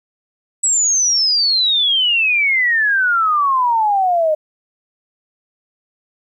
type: exponential sweep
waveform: sine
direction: down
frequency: 7910 to 606 Hz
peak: -12 dBFS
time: 0.63-4.35 s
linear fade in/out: 10 ms
effects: 9-bit